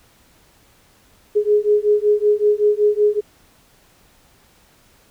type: beating tone pair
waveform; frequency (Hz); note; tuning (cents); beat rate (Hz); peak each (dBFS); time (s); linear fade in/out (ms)
sine; 415.3 / 420.6; G#4 / G#4; 0 / +22; 5.3; -16; 1.35-3.21; 20
effects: pink hiss -54 dBFS RMS until 5.1 s